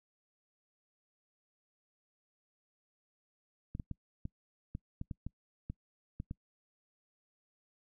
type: clicks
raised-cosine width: 5 ms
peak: -27 dBFS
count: 11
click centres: 3.751 / 3.798 / 3.913 / 4.254 / 4.751 / 5.014 / 5.112 / 5.266 / 5.7 / 6.201 / 6.311 s
effects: noise-tail reverb RT60 0.1 s tail -26 dB re dry